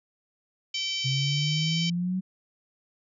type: harmonic tone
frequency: 770 Hz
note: G5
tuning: 31 cents flat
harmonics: 3 / 4 / 5 / 6 / 7 / 8 / 9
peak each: -36 / -30 / -40 / -36 / -36 / -44 / -43 dBFS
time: 0.74-1.9 s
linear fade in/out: 5 ms
type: exponential sweep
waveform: sine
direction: up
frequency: 130.81 to 188.8 Hz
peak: -25 dBFS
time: 1.04-2.21 s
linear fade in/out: 20 ms
effects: none